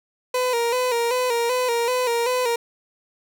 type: tone with vibrato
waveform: 30% pulse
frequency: 485.9 Hz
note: B4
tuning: 28 cents flat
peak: -17 dBFS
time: 0.34-2.56 s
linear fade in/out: 5 ms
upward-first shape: square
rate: 2.6 Hz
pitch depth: 62 cents each way
effects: none